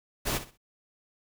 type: noise with echo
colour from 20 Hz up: pink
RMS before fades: -29 dBFS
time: 0.25-0.39 s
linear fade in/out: 20 ms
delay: 62 ms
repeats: 3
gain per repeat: -12 dB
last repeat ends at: 0.576 s
effects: none